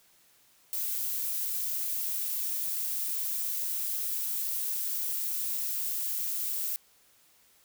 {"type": "noise", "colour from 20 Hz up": "violet", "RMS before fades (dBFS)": -32, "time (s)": [0.73, 6.76], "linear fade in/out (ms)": 0, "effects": ["white hiss -63 dBFS RMS until 7.64 s"]}